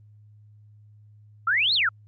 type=exponential two-way sweep; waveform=sine; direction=up then down; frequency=1280 to 4435 to 1280 Hz; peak=-19 dBFS; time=1.47-1.89 s; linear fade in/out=5 ms; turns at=1.74 s; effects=added 105 Hz sine -49 dBFS peak until 2.07 s + Opus 24 kbps